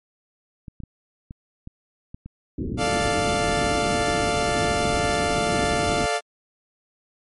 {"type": "clicks", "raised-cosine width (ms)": 5, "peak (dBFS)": -24, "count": 9, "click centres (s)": [0.682, 0.803, 0.836, 1.309, 1.674, 2.145, 2.26, 2.676, 2.83]}
{"type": "low-pass noise", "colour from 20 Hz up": "white", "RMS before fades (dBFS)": -28, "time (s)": [2.58, 6.06], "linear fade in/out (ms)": 2, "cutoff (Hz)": 370, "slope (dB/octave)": 48}
{"type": "chord", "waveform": "sawtooth", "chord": "D minor", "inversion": "second", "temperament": "equal", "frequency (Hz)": [440, 587.3, 698.5], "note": ["A4", "D5", "F5"], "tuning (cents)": [0, 0, 0], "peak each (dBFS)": [-23, -23, -20], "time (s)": [2.77, 6.21], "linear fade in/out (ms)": 50}
{"effects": ["MP3 48 kbps"]}